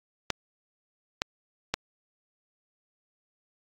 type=clicks; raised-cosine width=0.2 ms; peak=-8 dBFS; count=3; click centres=0.303 / 1.219 / 1.74 s; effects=AAC 48 kbps